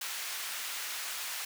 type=high-pass noise; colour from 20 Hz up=pink; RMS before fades=-38 dBFS; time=0.01-1.45 s; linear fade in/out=5 ms; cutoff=1500 Hz; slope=12 dB/octave; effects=none